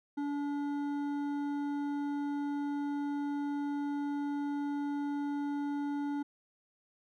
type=tone with hard clipping; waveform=sine; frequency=287.3 Hz; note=D4; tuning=38 cents flat; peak=-34 dBFS; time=0.17-6.23 s; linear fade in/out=10 ms; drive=9 dB; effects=none